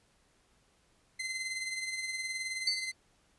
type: tone with tremolo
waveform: sawtooth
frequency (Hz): 2065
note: C7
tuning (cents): -23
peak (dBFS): -29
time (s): 1.19-2.92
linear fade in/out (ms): 10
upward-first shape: triangle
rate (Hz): 19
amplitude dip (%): 55
type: tone with exponential decay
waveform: sine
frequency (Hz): 4500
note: C#8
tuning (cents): +25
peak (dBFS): -24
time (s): 2.67-2.94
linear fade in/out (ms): 5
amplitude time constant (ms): 57
effects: pink hiss -69 dBFS RMS until 3.38 s + resampled to 24000 Hz